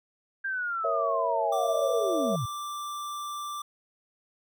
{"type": "linear sweep", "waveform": "sine", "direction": "down", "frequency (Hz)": [1600, 98.3], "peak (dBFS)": -28, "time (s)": [0.44, 2.46], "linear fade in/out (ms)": 10}
{"type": "chord", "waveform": "sine", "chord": "A# diminished", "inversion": "none", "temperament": "equal", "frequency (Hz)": [466.2, 554.4, 659.3], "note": ["A#4", "C#5", "E5"], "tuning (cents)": [0, 0, 0], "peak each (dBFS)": [-33, -31, -28], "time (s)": [0.84, 2.36], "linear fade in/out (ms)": 5}
{"type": "tone", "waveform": "square", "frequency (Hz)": 1176, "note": "D6", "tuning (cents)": 2, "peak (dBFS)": -34, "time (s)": [1.52, 3.62], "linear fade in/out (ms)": 5}
{"effects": []}